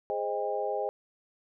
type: chord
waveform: sine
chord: Ab major seventh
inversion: none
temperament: equal with one note detuned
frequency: 415.3 / 523.3 / 622.3 / 803.2 Hz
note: Ab4 / C5 / Eb5 / G5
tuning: 0 / 0 / 0 / +42 cents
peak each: -34 dBFS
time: 0.1-0.89 s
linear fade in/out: 0 ms
effects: none